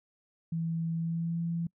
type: tone with pitch glide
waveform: sine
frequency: 164.81 to 168.27 Hz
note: E3 to E3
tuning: 0 to +36 cents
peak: -29 dBFS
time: 0.52-1.67 s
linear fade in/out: 5 ms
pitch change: +36 cents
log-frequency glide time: 0.95-1.41 s
effects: noise-tail reverb RT60 0.1 s tail -26 dB re dry